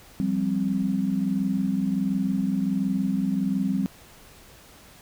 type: chord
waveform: sine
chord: F suspended second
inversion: none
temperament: equal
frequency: 174.61 / 196 / 261.6 Hz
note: F3 / G3 / C4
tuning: 0 / 0 / 0 cents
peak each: -30 / -24 / -27 dBFS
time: 0.2-3.86 s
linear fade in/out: 0 ms
effects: pink hiss -50 dBFS RMS until 5.01 s